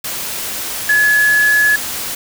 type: tone in noise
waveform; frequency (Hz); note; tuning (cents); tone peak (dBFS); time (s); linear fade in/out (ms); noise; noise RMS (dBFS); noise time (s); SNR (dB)
sine; 1700; G#6; +40; -9; 0.89-1.76; 5; white; -23; 0.04-2.15; +11
effects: none